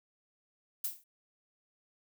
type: noise with exponential decay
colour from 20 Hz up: violet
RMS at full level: -30 dBFS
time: 0.84-1.04 s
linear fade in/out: 5 ms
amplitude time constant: 43 ms
effects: none